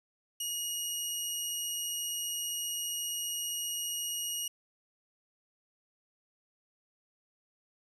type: tone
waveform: 15% pulse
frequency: 2883 Hz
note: F#7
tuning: 46 cents flat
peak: -26 dBFS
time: 0.4-4.48 s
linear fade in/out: 5 ms
effects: resampled to 32000 Hz